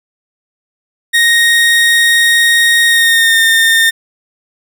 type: tone with pitch glide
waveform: 30% pulse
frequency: 1864.7 to 1819 Hz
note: A#6 to A#6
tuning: 0 to -43 cents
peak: -4 dBFS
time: 1.13-3.91 s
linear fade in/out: 20 ms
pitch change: -43 cents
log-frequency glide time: 2.87-3.41 s
effects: none